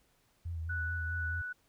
sine tone with vibrato, 83.1 Hz, E2, 15 cents sharp, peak -35 dBFS, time 0.45-1.42 s, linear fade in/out 10 ms, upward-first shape sine, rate 4.6 Hz, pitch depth 49 cents each way
sine tone with tremolo, 1480 Hz, F#6, in tune, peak -34 dBFS, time 0.69-1.53 s, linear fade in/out 10 ms, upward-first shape triangle, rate 2.2 Hz, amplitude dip 30%
effects pink hiss -71 dBFS RMS until 1.68 s

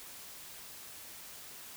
silence, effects white hiss -49 dBFS RMS until 1.76 s

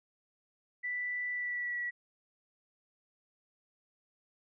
sine tone with pitch glide, 1975.5 to 1937.1 Hz, B6 to B6, 0 to -34 cents, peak -33 dBFS, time 0.83-1.91 s, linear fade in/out 20 ms, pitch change -34 cents, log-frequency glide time 1.31-1.78 s, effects none

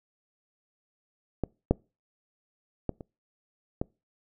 clicks, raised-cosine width 2 ms, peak -14 / -7 / -15 / -27 / -15 dBFS, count 5, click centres 1.437 / 1.71 / 2.893 / 3.008 / 3.815 s, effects noise-tail reverb RT60 0.3 s tail -26 dB re dry

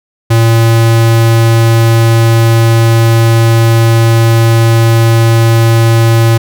square tone, 114.4 Hz, A#2, 32 cents flat, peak -5 dBFS, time 0.3-6.38 s, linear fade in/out 10 ms, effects none

